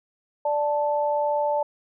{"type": "tone pair together", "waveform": "sine", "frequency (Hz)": [588, 878.7], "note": ["D5", "A5"], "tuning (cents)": [2, -3], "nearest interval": "perfect fifth", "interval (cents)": 695, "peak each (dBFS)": [-23, -24], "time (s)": [0.45, 1.63], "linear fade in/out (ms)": 5, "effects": []}